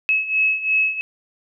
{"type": "beating tone pair", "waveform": "sine", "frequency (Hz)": [2577, 2579.9], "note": ["E7", "E7"], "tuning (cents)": [-40, -38], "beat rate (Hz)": 2.9, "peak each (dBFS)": [-22, -18], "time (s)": [0.09, 1.01], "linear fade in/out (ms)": 0, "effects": []}